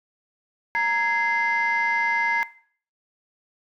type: tone cluster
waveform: sine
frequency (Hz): 929 / 1666 / 2075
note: A#5 / G#6 / C7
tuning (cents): -6 / +5 / -15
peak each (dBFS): -24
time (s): 0.75-2.43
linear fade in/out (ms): 0
effects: noise-tail reverb RT60 0.5 s tail -18 dB re dry + tanh soft clip ceiling -14 dBFS